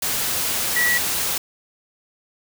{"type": "tone in noise", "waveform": "sine", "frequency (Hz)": 1938, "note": "B6", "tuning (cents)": -33, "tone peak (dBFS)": -17, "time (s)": [0.76, 0.98], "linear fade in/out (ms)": 5, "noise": "white", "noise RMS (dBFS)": -23, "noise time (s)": [0.02, 1.38], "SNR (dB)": 3, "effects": []}